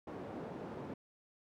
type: band-pass noise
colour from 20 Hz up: white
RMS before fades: -45 dBFS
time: 0.07-0.94 s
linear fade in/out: 5 ms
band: 130 to 490 Hz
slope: 12 dB/octave
effects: none